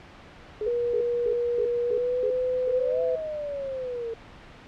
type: tone bursts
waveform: sine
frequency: 424.5 Hz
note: G#4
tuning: 38 cents sharp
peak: -26 dBFS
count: 6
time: 0.61-2.304 s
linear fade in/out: 2 ms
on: 74 ms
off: 250 ms
type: tone with pitch glide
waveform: sine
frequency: 479.2 to 505.9 Hz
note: A#4 to B4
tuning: +48 to +42 cents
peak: -23 dBFS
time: 0.66-3.16 s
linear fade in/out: 10 ms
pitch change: +94 cents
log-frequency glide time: 1.82-2.29 s
type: linear two-way sweep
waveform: sine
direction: up then down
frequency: 450.2 to 668 to 450.2 Hz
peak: -29 dBFS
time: 2.67-4.14 s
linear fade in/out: 5 ms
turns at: 3.02 s
effects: pink hiss -47 dBFS RMS until 4.67 s + low-pass 3000 Hz 12 dB/octave